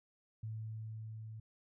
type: tone with level ramp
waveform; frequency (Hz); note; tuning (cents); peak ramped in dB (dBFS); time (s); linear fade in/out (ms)
sine; 110; A2; 0; -39 to -45; 0.43-1.4; 5
effects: none